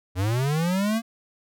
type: linear sweep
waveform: square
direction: up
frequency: 87.31 to 233.1 Hz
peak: -22 dBFS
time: 0.15-1.02 s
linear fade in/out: 50 ms
effects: none